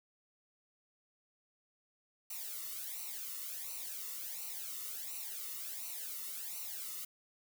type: noise with flanger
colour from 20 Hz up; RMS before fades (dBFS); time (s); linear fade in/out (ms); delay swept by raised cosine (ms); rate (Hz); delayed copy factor
blue; -43; 2.3-7.05; 5; 0.59 to 1.27; 1.4; -0.85
effects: none